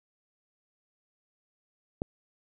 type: click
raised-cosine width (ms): 2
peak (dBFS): -17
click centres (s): 2.019
effects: none